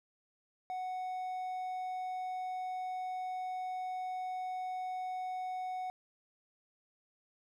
triangle tone, 740 Hz, F#5, in tune, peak -34 dBFS, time 0.7-5.9 s, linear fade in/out 0 ms, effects none

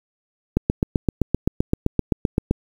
click train, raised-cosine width 3 ms, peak -4 dBFS, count 16, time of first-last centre 0.57-2.51 s, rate 7.73 Hz, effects 7-bit

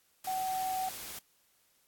sine tone in noise, 755 Hz, F#5, 35 cents sharp, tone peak -31 dBFS, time 0.27-0.89 s, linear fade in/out 5 ms, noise white, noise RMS -43 dBFS, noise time 0.24-1.19 s, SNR +9 dB, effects white hiss -70 dBFS RMS until 1.87 s + AAC 64 kbps

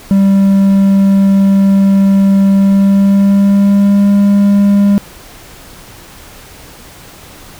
triangle tone with pitch glide, 196 to 201.2 Hz, G3 to G3, 0 to +45 cents, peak -3 dBFS, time 0.11-4.98 s, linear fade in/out 0 ms, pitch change +45 cents, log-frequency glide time 2.55-4.09 s, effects pink hiss -35 dBFS RMS until 7.59 s

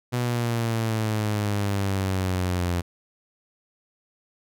sawtooth exponential sweep, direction down, 123.47 to 86.6 Hz, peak -19 dBFS, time 0.12-2.82 s, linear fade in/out 20 ms, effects none

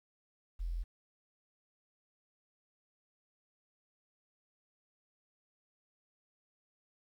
sine tone, 42.58 Hz, F1, 43 cents flat, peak -34 dBFS, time 0.59-0.84 s, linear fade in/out 20 ms, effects 11-bit

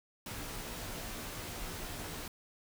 pink noise with comb filter, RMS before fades -42 dBFS, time 0.26-2.28 s, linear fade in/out 2 ms, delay 15 ms, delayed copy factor -0.65, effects none

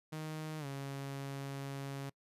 sawtooth tone with pitch glide, 155.9 to 138.09 Hz, D#3 to C#3, +4 to -6 cents, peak -36 dBFS, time 0.12-2.1 s, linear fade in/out 10 ms, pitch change -210 cents, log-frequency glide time 0.59-0.66 s, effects noise-tail reverb RT60 0.1 s tail -25 dB re dry + resampled to 32000 Hz

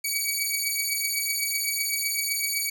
10% pulse beating tone pair, 2263 / 2270.9 Hz, C#7 / C#7, +35 / +41 cents, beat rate 7.9 Hz, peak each -19 dBFS, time 0.04-2.7 s, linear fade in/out 10 ms, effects none

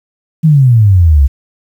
sine exponential sweep, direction down, 164.81 to 65.41 Hz, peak -3 dBFS, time 0.43-1.28 s, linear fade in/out 20 ms, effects 7-bit

